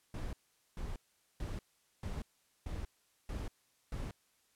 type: noise bursts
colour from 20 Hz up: brown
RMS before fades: -40 dBFS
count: 7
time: 0.14-4.11 s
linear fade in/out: 2 ms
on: 190 ms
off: 440 ms
effects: white hiss -73 dBFS RMS until 4.55 s + low-pass 12000 Hz 12 dB/octave